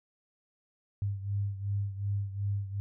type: beating tone pair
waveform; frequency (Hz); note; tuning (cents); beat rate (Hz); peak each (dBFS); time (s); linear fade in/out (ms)
sine; 99.7 / 102.4; G2 / G#2; +30 / -24; 2.7; -31 / -36; 1.02-2.8; 0
effects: none